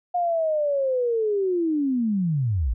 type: linear sweep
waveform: sine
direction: down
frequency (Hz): 718 to 48.75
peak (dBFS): -20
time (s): 0.14-2.74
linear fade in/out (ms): 10
effects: none